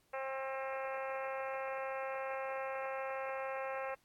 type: harmonic tone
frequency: 266.8 Hz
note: C4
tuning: 34 cents sharp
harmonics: 2 / 3 / 4 / 5 / 6 / 7 / 8 / 9 / 10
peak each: -40 / -44 / -46 / -48 / -50 / -51 / -52 / -53 / -54 dBFS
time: 0.13-3.95 s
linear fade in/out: 10 ms
effects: pink hiss -73 dBFS RMS until 4.04 s + AAC 64 kbps